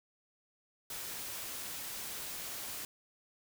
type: noise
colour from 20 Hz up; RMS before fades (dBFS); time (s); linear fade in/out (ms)
white; -42; 0.9-2.85; 2
effects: none